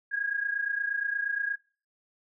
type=tone pair together; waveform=sine; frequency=1632.7 / 1661.2 Hz; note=G#6 / G#6; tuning=-30 / 0 cents; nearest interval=unison; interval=30 cents; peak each=-29 / -32 dBFS; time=0.11-1.56 s; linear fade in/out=20 ms; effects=noise-tail reverb RT60 0.4 s tail -24 dB re dry

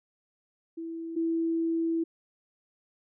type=tone pair in turn; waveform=sine; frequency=329.6 / 329.6 Hz; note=E4 / E4; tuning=0 / 0 cents; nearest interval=unison; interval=0 cents; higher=neither; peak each=-34 / -25 dBFS; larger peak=second; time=0.77-1.16 / 1.16-2.04 s; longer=second; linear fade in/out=10 ms; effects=none

